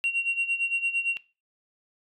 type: tone with tremolo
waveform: sine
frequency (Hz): 2750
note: F7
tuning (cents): -27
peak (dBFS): -19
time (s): 0.04-1.17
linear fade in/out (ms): 0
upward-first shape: sine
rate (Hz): 8.8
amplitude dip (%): 75
effects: noise-tail reverb RT60 0.3 s tail -19 dB re dry + tanh soft clip ceiling -20 dBFS